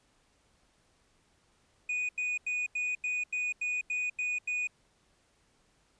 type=tone bursts; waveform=triangle; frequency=2474 Hz; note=D#7; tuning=10 cents flat; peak=-28 dBFS; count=10; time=1.89-4.673 s; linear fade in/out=5 ms; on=200 ms; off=87 ms; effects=pink hiss -69 dBFS RMS until 5.99 s + resampled to 22050 Hz